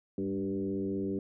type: tone with frequency modulation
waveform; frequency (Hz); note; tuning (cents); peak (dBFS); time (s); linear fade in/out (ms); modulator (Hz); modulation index
sine; 293.7; D4; 0; -30; 0.18-1.19; 2; 95.1; 1.4
effects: none